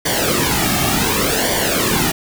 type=noise with flanger; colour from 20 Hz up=pink; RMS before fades=-17 dBFS; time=0.05-2.12 s; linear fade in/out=10 ms; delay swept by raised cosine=0.76 to 2.06 ms; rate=0.68 Hz; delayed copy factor=-0.75; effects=none